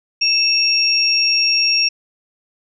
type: tone pair together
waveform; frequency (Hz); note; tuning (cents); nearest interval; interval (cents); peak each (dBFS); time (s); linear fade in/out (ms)
sine; 2637 / 5570; E7 / F8; 0 / -5; octave + minor second; 1295; -18 / -14; 0.21-1.89; 10
effects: none